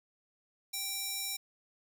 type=tone with high-pass filter; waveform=square; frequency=782 Hz; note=G5; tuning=4 cents flat; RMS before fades=-37 dBFS; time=0.73-1.37 s; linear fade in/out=10 ms; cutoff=4700 Hz; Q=0.66; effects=none